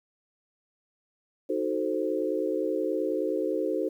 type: chord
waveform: sine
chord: D# diminished seventh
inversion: none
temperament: equal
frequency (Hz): 311.1 / 370 / 440 / 523.3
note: D#4 / F#4 / A4 / C5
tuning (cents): 0 / 0 / 0 / 0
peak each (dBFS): -31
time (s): 1.49-3.89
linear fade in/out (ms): 10
effects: 10-bit